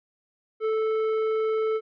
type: tone with tanh clipping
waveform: sine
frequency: 438.8 Hz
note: A4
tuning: 5 cents flat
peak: -24 dBFS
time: 0.6-1.81 s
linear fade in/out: 50 ms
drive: 10 dB
effects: none